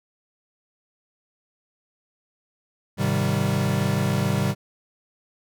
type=chord; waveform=square; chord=Ab major seventh; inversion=none; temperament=equal; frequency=103.83 / 130.81 / 155.56 / 196 Hz; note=Ab2 / C3 / Eb3 / G3; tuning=0 / 0 / 0 / 0 cents; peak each=-28 / -26 / -28 / -26 dBFS; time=2.97-4.55 s; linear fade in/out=50 ms; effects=none